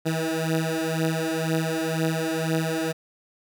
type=beating tone pair; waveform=15% pulse; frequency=160.1 / 162.1 Hz; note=D#3 / E3; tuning=+50 / -29 cents; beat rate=2 Hz; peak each=-20 dBFS; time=0.05-2.93 s; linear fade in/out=20 ms; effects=none